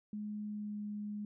sine tone with pitch glide, 209.9 to 208.1 Hz, G#3 to G#3, +19 to +4 cents, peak -38 dBFS, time 0.13-1.25 s, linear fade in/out 2 ms, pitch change -15 cents, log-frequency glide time 0.45-0.8 s, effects none

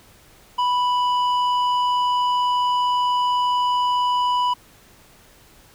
square tone with low-pass filter, 987.8 Hz, B5, in tune, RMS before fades -20 dBFS, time 0.58-4.54 s, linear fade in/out 10 ms, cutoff 2900 Hz, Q 0.83, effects pink hiss -51 dBFS RMS until 5.74 s

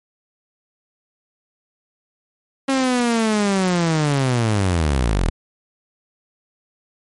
sawtooth linear sweep, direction down, 272.4 to 36.77 Hz, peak -12 dBFS, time 2.68-5.3 s, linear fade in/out 10 ms, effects MP3 48 kbps

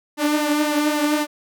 sawtooth tone with flanger, 298.1 Hz, D4, 26 cents sharp, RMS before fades -20 dBFS, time 0.17-1.27 s, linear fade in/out 50 ms, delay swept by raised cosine 1 to 4.3 ms, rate 3.8 Hz, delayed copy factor +0.55, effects none

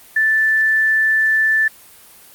sine tone, 1760 Hz, A6, in tune, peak -12 dBFS, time 0.16-1.68 s, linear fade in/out 5 ms, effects white hiss -44 dBFS RMS until 2.34 s + Opus 32 kbps

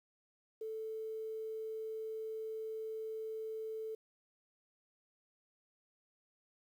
sine tone, 440 Hz, A4, in tune, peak -39 dBFS, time 0.61-3.95 s, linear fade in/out 5 ms, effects 11-bit

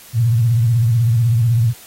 sine tone with vibrato, 116.54 Hz, A#2, in tune, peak -11 dBFS, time 0.13-1.74 s, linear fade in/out 50 ms, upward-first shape sine, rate 16 Hz, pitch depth 110 cents each way, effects white hiss -41 dBFS RMS until 1.86 s + AAC 48 kbps

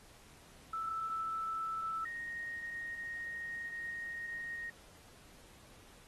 sine tone pair in turn, 1318.5 / 1864.6 Hz, E6 / A#6, 0 / 0 cents, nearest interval tritone, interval 600 cents, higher second, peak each -35 / -39 dBFS, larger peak first, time 0.73-2.05 / 2.05-4.7 s, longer second, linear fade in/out 5 ms, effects pink hiss -60 dBFS RMS until 6.07 s + AAC 32 kbps

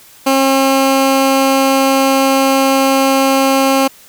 15% pulse tone, 269.4 Hz, C#4, 49 cents flat, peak -3 dBFS, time 0.26-3.88 s, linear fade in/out 10 ms, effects white hiss -42 dBFS RMS until 4.08 s

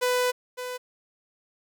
sawtooth tone pair in turn, 497.9 / 499.8 Hz, B4 / B4, +14 / +21 cents, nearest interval unison, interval 7 cents, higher second, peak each -18 / -28 dBFS, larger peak first, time 0.01-0.32 / 0.57-0.78 s, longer first, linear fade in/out 20 ms, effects none

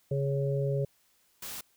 harmonic tone, 138.59 Hz, C#3, in tune, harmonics 1 / 3 / 4, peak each -28 / -33 / -34 dBFS, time 0.11-0.85 s, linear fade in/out 5 ms
white noise, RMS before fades -40 dBFS, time 1.42-1.61 s, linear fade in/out 5 ms
effects white hiss -68 dBFS RMS until 1.76 s

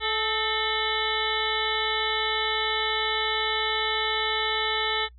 harmonic tone with a mistuned harmonic, 434.3 Hz, A4, 23 cents flat, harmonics 1 / 2 / 3 / 4 / 5 / 7 / 8 / 9, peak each -32 / -32 / -32 / -32 / -32 / -32 / -32 / -32 dBFS, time 0-5.09 s, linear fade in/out 50 ms, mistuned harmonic 4, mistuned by +59 cents, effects noise-tail reverb RT60 0.1 s tail -23 dB re dry + added 60 Hz sine -47 dBFS peak until 5.18 s

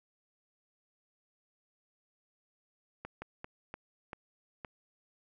slowing click train, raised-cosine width 0.5 ms, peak -26 dBFS, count 6, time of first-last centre 3.05-4.648 s, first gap 170 ms, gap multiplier 1.32, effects none

